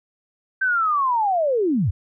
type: linear sweep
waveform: sine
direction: down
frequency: 1568 to 71 Hz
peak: -17 dBFS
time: 0.61-1.91 s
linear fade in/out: 10 ms
effects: none